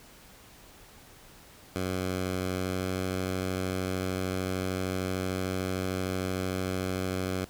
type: tone with pitch glide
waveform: 10% pulse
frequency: 92.5 to 93.25 Hz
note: F#2 to F#2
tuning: 0 to +14 cents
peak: -21 dBFS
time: 1.76-7.45 s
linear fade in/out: 0 ms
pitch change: +14 cents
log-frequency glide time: 2.58-2.91 s
effects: pink hiss -53 dBFS RMS until 7.49 s